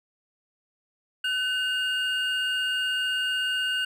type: tone pair together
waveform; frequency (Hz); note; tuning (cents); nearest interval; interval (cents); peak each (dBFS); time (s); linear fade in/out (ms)
triangle; 1510 / 2837; F#6 / F7; +35 / +27; major seventh; 1092; -26 / -25; 1.24-3.85; 5
effects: none